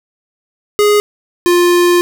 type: tone pair in turn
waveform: square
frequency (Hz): 415.3 / 351.1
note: G#4 / F4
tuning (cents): 0 / +9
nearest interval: minor third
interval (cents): 291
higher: first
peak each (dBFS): -8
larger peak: neither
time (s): 0.79-1 / 1.46-2.01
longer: second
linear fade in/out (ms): 0
effects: none